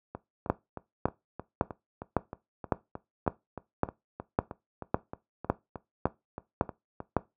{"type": "two click trains", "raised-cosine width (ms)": 1, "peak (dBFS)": [-23, -9], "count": [23, 13], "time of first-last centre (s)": [[0.15, 7.004], [0.5, 7.167]], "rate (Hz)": [3.21, 1.8], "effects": ["noise-tail reverb RT60 0.2 s tail -18 dB re dry", "high-pass 60 Hz 12 dB/octave"]}